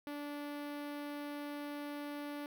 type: tone with notch filter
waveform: sawtooth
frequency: 290.8 Hz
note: D4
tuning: 17 cents flat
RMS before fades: -43 dBFS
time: 0.07-2.46 s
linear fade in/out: 0 ms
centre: 7100 Hz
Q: 0.83
effects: none